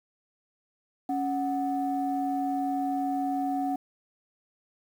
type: tone pair together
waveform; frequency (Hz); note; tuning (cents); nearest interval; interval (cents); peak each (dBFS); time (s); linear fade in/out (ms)
sine; 277.2 / 740; C#4 / F#5; 0 / 0; octave + perfect fourth; 1700; -28; 1.09-3.76; 5
effects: tanh soft clip ceiling -19 dBFS + 9-bit